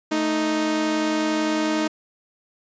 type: tone pair together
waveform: sawtooth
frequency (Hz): 220 / 311.1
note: A3 / D#4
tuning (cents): 0 / 0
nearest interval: tritone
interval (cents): 600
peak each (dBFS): -24 / -17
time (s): 0.11-1.88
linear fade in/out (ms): 10
effects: resampled to 16000 Hz